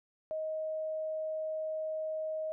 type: tone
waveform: sine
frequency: 628 Hz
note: D#5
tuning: 16 cents sharp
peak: -33 dBFS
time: 0.31-2.52 s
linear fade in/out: 0 ms
effects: none